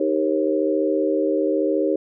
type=chord; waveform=sine; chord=Eb dominant seventh; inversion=none; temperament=equal with one note detuned; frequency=311.1 / 392 / 466.2 / 540.8 Hz; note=Eb4 / G4 / Bb4 / Db5; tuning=0 / 0 / 0 / -43 cents; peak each=-22 / -23 / -26 / -23 dBFS; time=0-1.96 s; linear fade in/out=5 ms; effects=none